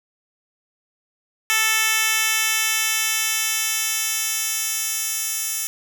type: tone with high-pass filter sweep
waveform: 10% pulse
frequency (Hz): 440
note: A4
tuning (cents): 0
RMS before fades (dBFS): -22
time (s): 1.5-5.67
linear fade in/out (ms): 0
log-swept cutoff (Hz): 2100 to 6700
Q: 0.72
effects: none